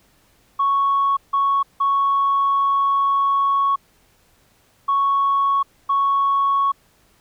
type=tone bursts at uneven times; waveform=sine; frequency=1108.7 Hz; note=C#6; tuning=in tune; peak=-14 dBFS; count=5; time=0.59-1.17 / 1.33-1.63 / 1.8-3.76 / 4.88-5.63 / 5.89-6.72 s; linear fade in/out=10 ms; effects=tanh soft clip ceiling -11 dBFS + pink hiss -58 dBFS RMS until 7.2 s